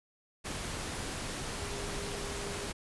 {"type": "tone in noise", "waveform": "sine", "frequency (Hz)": 403.9, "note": "G#4", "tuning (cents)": -48, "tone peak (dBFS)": -43, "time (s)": [1.59, 2.68], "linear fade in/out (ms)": 20, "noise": "pink", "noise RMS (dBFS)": -38, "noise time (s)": [0.44, 2.73], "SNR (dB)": -8, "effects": ["resampled to 24000 Hz"]}